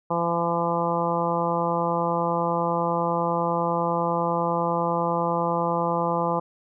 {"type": "harmonic tone", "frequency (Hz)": 170, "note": "F3", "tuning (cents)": -46, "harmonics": [1, 2, 3, 4, 5, 6, 7], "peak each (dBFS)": [-29, -32, -27, -31, -28, -28, -32], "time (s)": [0.1, 6.4], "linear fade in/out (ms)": 10, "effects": []}